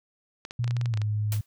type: clicks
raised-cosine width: 0.2 ms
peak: -20 dBFS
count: 11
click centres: 0.451 / 0.509 / 0.643 / 0.678 / 0.709 / 0.767 / 0.813 / 0.858 / 0.939 / 0.974 / 1.017 s
type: tone with pitch glide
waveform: sine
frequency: 120 to 105.68 Hz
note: B2 to G#2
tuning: -49 to +31 cents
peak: -24 dBFS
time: 0.59-1.41 s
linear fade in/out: 5 ms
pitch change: -220 cents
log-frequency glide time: 0.88-0.97 s
type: noise with exponential decay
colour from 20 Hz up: white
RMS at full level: -32 dBFS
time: 1.32-1.46 s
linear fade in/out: 1 ms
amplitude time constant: 30 ms
effects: none